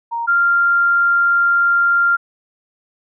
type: tone pair in turn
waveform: sine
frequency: 932.3 / 1391.6 Hz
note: A#5 / F6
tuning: 0 / -7 cents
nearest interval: perfect fifth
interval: 693 cents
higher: second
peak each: -19 / -11 dBFS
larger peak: second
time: 0.11-0.27 / 0.27-2.17 s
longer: second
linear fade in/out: 20 ms
effects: none